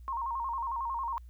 sine tone with vibrato, 1000 Hz, B5, 21 cents sharp, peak -31 dBFS, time 0.08-1.18 s, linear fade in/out 0 ms, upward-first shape square, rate 11 Hz, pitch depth 120 cents each way, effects added 60 Hz sine -46 dBFS peak until 1.29 s + white hiss -75 dBFS RMS until 1.29 s

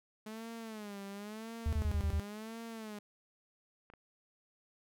sawtooth tone with vibrato, 213.1 Hz, G#3, 45 cents sharp, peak -39 dBFS, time 0.26-2.99 s, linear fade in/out 5 ms, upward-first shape sine, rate 0.95 Hz, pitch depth 130 cents each way
sine tone bursts, 77.3 Hz, D#2, 11 cents flat, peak -29 dBFS, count 6, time 1.66-2.197 s, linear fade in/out 0 ms, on 67 ms, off 27 ms
clicks, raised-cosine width 0.5 ms, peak -39 dBFS, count 2, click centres 3.901 / 3.937 s
effects none

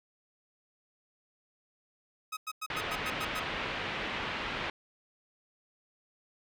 sawtooth tone bursts, 1268 Hz, D#6, 32 cents sharp, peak -31 dBFS, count 8, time 2.32-3.399 s, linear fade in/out 10 ms, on 50 ms, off 97 ms
white low-pass noise, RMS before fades -36 dBFS, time 2.7-4.7 s, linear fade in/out 2 ms, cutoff 3000 Hz, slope 24 dB/octave
effects none

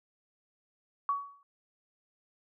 sine tone with exponential decay, 1127 Hz, C#6, 28 cents sharp, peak -24 dBFS, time 1.09-1.43 s, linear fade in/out 1 ms, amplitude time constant 73 ms, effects none

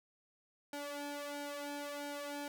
sawtooth tone with flanger, 288.4 Hz, D4, 31 cents flat, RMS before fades -43 dBFS, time 0.73-2.48 s, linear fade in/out 2 ms, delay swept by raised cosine 1.3 to 2.25 ms, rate 1.5 Hz, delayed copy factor +0.8, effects none

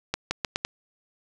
accelerating click train, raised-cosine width 0.2 ms, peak -8 dBFS, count 5, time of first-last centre 0.14-0.65 s, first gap 170 ms, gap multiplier 0.81, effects none

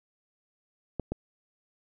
clicks, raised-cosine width 2 ms, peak -17 dBFS, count 2, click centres 0.997 / 1.12 s, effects none

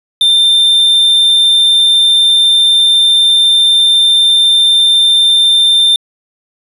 triangle tone, 3586 Hz, A7, 32 cents sharp, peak -4 dBFS, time 0.21-5.96 s, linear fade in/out 2 ms, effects resampled to 32000 Hz + 7-bit

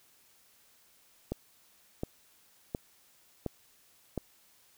click train, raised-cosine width 2 ms, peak -19 dBFS, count 5, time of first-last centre 1.32-4.177 s, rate 1.4 Hz, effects white hiss -64 dBFS RMS until 4.77 s

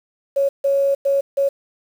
sine tone bursts at uneven times, 554.4 Hz, C#5, in tune, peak -14 dBFS, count 4, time 0.36-0.49 / 0.64-0.95 / 1.05-1.21 / 1.37-1.49 s, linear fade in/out 10 ms, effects 7-bit

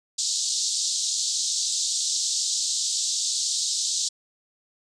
white band-pass noise, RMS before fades -26 dBFS, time 0.18-4.09 s, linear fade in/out 10 ms, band 3700 to 7900 Hz, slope 48 dB/octave, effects resampled to 22050 Hz

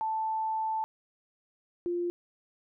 sine tone pair in turn, 880 / 349.2 Hz, A5 / F4, 0 / 0 cents, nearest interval octave + major third, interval 1600 cents, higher first, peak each -28 dBFS, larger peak neither, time 0.01-0.84 / 1.86-2.1 s, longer first, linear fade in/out 0 ms, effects none

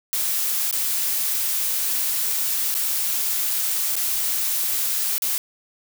blue noise with dropouts, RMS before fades -23 dBFS, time 0.13-5.38 s, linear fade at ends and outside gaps 0 ms, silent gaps 0.711-0.727 / 2.742-2.75 / 3.955-3.965 / 5.181-5.221 s, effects none

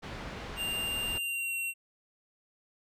pink low-pass noise, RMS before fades -41 dBFS, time 0.02-1.19 s, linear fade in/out 20 ms, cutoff 3300 Hz, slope 12 dB/octave
square tone with pitch glide, 2794 to 2735 Hz, F7 to F7, 0 to -37 cents, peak -32 dBFS, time 0.56-1.74 s, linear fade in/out 50 ms, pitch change -37 cents, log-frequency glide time 1.15-1.55 s
effects none

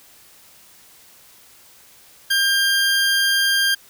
20% pulse tone, 1598 Hz, G6, 33 cents sharp, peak -11 dBFS, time 2.3-3.75 s, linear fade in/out 10 ms, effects white hiss -49 dBFS RMS until 3.89 s

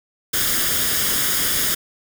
white noise with comb filter, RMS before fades -20 dBFS, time 0.33-1.75 s, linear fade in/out 10 ms, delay 0.59 ms, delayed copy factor +0.6, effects none

